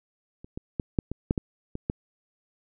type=clicks; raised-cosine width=3 ms; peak=-30 / -21 / -14 / -9 / -18 / -9 / -13 / -20 / -13 dBFS; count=9; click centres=0.445 / 0.575 / 0.798 / 0.988 / 1.116 / 1.309 / 1.378 / 1.754 / 1.899 s; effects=none

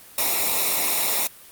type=noise with comb filter; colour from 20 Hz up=white; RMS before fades=-22 dBFS; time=0.18-1.27 s; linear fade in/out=2 ms; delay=0.64 ms; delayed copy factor=-0.8; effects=white hiss -46 dBFS RMS until 1.51 s + Opus 32 kbps

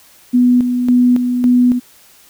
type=tone with tremolo; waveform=sine; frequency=246.9 Hz; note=B3; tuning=in tune; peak=-7 dBFS; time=0.33-1.8 s; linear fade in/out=20 ms; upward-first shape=square; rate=1.8 Hz; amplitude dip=50%; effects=white hiss -46 dBFS RMS until 2.29 s

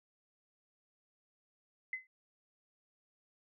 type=tone with exponential decay; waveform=sine; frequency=2042 Hz; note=C7; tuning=43 cents flat; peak=-32 dBFS; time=1.93-2.07 s; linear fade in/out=2 ms; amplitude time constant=30 ms; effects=none

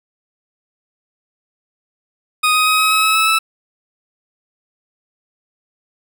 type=tone with pitch steps; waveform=20% pulse; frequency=1244.5 / 1253.9 / 1263.3 / 1272.9 / 1282.4 / 1292.1 / 1301.9 / 1311.7 Hz; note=D#6 / D#6 / D#6 / D#6 / E6 / E6 / E6 / E6; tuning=0 / +13 / +26 / +39 / -48 / -35 / -22 / -9 cents; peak=-7 dBFS; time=2.43-3.39 s; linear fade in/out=10 ms; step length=120 ms; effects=none

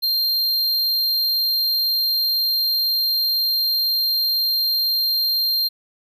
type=tone; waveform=square; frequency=4186 Hz; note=C8; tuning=in tune; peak=-18 dBFS; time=0.02-5.69 s; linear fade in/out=20 ms; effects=none

